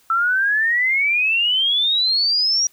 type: exponential sweep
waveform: sine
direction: up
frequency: 1318.5 to 5770 Hz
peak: -15 dBFS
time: 0.1-2.67 s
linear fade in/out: 2 ms
effects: white hiss -56 dBFS RMS until 2.72 s